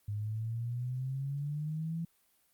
sine exponential sweep, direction up, 102.4 to 168.4 Hz, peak -33 dBFS, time 0.08-2.05 s, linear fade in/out 5 ms, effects white hiss -71 dBFS RMS until 2.53 s + Opus 32 kbps

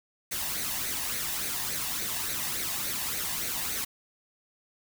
white noise with flanger, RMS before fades -32 dBFS, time 0.31-3.85 s, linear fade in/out 10 ms, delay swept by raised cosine 0.47 to 1.12 ms, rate 3.5 Hz, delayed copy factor +0.55, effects none

